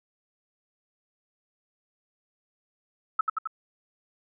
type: tone with echo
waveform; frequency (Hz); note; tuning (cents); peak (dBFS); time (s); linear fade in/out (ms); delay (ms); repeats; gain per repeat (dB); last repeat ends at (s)
sine; 1300; E6; -24; -18; 3.19-3.21; 5; 88; 3; -3; 3.474
effects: none